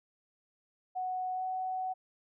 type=tone with pitch glide; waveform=sine; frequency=740 to 747.3 Hz; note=F#5 to F#5; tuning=0 to +17 cents; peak=-32 dBFS; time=0.95-1.94 s; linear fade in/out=20 ms; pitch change=+17 cents; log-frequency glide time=1.34-1.43 s; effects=none